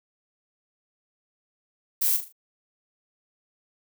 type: noise with echo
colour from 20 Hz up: violet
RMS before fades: -23 dBFS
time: 2.01-2.17 s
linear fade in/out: 10 ms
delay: 39 ms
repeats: 4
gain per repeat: -8 dB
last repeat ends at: 2.326 s
effects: none